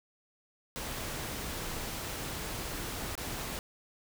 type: noise with dropouts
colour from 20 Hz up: pink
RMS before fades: -38 dBFS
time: 0.76-3.59 s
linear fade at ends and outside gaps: 0 ms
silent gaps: 3.153-3.177 s
effects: none